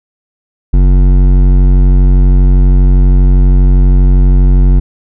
sine tone with hard clipping, 46.25 Hz, F#1, in tune, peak -5 dBFS, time 0.73-4.8 s, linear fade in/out 10 ms, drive 12 dB, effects none

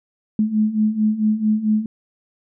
sine beating tone pair, 212 / 216.5 Hz, G#3 / A3, +36 / -28 cents, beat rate 4.5 Hz, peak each -21 / -17 dBFS, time 0.39-1.86 s, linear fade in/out 2 ms, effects none

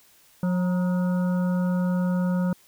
harmonic tone with a mistuned harmonic, 180 Hz, F#3, 47 cents flat, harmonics 1 / 3 / 5 / 7 / 8, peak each -21 / -33 / -39 / -42 / -42 dBFS, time 0.43-2.53 s, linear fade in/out 2 ms, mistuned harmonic 5, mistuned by +65 cents, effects white hiss -57 dBFS RMS until 2.67 s

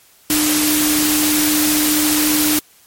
sine tone in noise, 302.4 Hz, D#4, 49 cents flat, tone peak -16 dBFS, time 0.3-2.59 s, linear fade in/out 2 ms, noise white, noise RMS -17 dBFS, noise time 0.3-2.59 s, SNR -2 dB, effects white hiss -50 dBFS RMS until 2.86 s + MP3 64 kbps

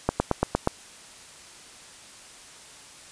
slowing click train, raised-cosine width 1 ms, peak -6 dBFS, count 6, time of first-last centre 0.09-0.674 s, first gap 110 ms, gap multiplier 1.03, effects white hiss -47 dBFS RMS until 3.11 s + resampled to 22050 Hz

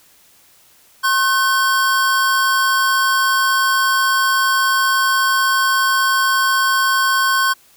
square tone pair together, 1074.8 / 1520 Hz, C6 / F#6, +46 / +46 cents, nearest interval tritone, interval 600 cents, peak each -17 dBFS, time 1.03-7.54 s, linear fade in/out 20 ms, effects white hiss -51 dBFS RMS until 7.76 s

